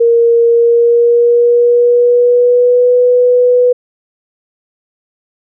sine tone with pitch glide, 467 to 493.6 Hz, A#4 to B4, +3 to -1 cents, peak -5 dBFS, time 0-3.73 s, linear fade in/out 10 ms, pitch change +96 cents, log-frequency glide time 0.47-2.92 s, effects none

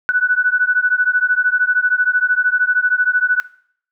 sine beating tone pair, 1480 / 1493 Hz, F#6 / F#6, 0 / +15 cents, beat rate 13 Hz, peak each -16 dBFS, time 0.09-3.4 s, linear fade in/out 0 ms, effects noise-tail reverb RT60 0.6 s tail -20 dB re dry

